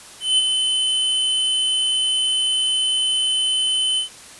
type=tone with ADSR envelope; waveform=square; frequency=3043 Hz; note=F#7; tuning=48 cents sharp; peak=-13 dBFS; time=0.2-4.09 s; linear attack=180 ms; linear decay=27 ms; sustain=-5 dB; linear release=110 ms; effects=white hiss -41 dBFS RMS until 4.39 s + resampled to 24000 Hz